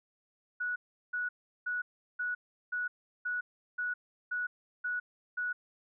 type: tone bursts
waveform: sine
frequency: 1468 Hz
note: F#6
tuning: 14 cents flat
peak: -31 dBFS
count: 10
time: 0.6-5.53 s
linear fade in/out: 10 ms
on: 160 ms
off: 370 ms
effects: none